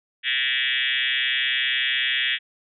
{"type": "tone with frequency modulation", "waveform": "sine", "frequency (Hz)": 2587, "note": "E7", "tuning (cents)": -33, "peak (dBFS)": -20, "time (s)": [0.23, 2.39], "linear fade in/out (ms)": 50, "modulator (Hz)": 130, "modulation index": 6.9, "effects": []}